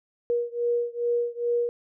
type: beating tone pair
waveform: sine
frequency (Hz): 475.8 / 478.2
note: A#4 / A#4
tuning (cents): +35 / +44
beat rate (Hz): 2.4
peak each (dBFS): -26 / -27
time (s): 0.3-1.69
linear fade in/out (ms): 0
effects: none